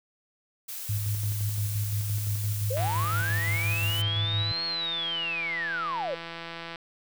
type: noise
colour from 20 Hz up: blue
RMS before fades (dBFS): -37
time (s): 0.68-4.02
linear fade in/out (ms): 10
type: tone with tremolo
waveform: sine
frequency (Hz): 103.83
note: G#2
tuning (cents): 0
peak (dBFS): -25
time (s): 0.89-4.52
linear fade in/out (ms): 5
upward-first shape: square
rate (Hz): 5.8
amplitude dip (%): 35
type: linear two-way sweep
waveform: sine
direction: up then down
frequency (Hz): 476.6 to 4333 to 476.6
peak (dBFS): -28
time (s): 2.7-6.15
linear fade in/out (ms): 10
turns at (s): 4.65
type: click train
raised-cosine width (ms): 0.3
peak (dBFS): -22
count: 667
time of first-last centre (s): 2.77-6.758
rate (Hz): 167
effects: none